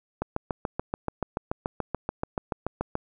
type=click train; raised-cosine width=1 ms; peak=-13 dBFS; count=20; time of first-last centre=0.22-2.954 s; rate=6.95 Hz; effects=none